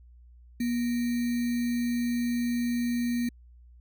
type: tone with sample-and-hold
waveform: sine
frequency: 240 Hz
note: B3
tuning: 49 cents flat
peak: -25 dBFS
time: 0.6-3.29 s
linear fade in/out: 5 ms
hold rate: 2100 Hz
effects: added 60 Hz sine -50 dBFS peak until 3.8 s